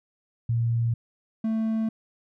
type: tone pair in turn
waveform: sine / triangle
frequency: 116.54 / 221.8 Hz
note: A#2 / A3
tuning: 0 / +14 cents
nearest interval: major seventh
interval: 1114 cents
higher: second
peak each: -21 dBFS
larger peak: neither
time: 0.49-0.94 / 1.44-1.89 s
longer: neither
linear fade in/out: 5 ms
effects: none